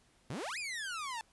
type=exponential two-way sweep; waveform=sawtooth; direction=up then down; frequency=110 to 2564 to 869 Hz; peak=-34 dBFS; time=0.3-1.21 s; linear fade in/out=0 ms; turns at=0.58 s; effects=pink hiss -68 dBFS RMS until 1.32 s + resampled to 24000 Hz